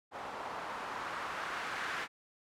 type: noise with low-pass filter sweep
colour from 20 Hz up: blue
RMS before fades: -40 dBFS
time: 0.11-2.08 s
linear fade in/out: 50 ms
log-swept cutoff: 860 to 1600 Hz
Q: 1.6
effects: none